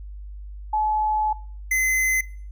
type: tone pair in turn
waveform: sine / square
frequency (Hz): 857 / 2048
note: A5 / C7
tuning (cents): -46 / -38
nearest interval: octave + minor third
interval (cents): 1508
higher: second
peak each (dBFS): -19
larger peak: neither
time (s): 0.73-1.33 / 1.71-2.21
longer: first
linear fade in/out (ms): 5
effects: noise-tail reverb RT60 0.5 s tail -21 dB re dry + added 50 Hz sine -34 dBFS peak until 2.51 s